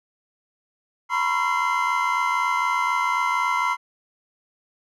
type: tone cluster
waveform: triangle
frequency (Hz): 934 / 998 / 1085 / 1356 / 2078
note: A#5 / B5 / C#6 / E6 / C7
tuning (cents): +3 / +18 / -37 / +49 / -12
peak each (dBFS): -28 / -22 / -25 / -26 / -25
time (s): 1.09-3.77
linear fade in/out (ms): 50
effects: none